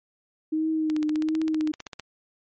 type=tone with vibrato; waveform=sine; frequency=311.1 Hz; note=D#4; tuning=in tune; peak=-22 dBFS; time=0.52-1.72 s; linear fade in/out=10 ms; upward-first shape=triangle; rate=1.4 Hz; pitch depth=42 cents each way
type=click train; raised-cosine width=0.2 ms; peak=-19 dBFS; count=18; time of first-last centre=0.9-1.997 s; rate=15.5 Hz
effects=MP3 32 kbps